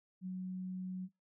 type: tone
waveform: sine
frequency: 185 Hz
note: F#3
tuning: in tune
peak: -38 dBFS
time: 0.21-1.09 s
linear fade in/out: 50 ms
effects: noise-tail reverb RT60 0.2 s tail -23 dB re dry